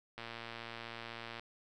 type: click train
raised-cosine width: 0.3 ms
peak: -28 dBFS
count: 142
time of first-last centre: 0.18-1.396 s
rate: 116 Hz
effects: none